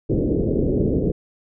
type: low-pass noise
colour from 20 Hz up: white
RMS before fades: -20 dBFS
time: 0.09-1.12 s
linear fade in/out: 10 ms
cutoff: 480 Hz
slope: 48 dB/octave
effects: none